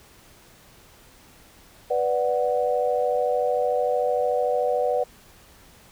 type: chord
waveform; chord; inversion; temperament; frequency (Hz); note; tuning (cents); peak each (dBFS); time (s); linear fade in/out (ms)
sine; B minor; none; equal; 493.9 / 587.3 / 740; B4 / D5 / F#5; 0 / 0 / 0; -23 / -25 / -26; 1.9-5.04; 10
effects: pink hiss -52 dBFS RMS until 5.91 s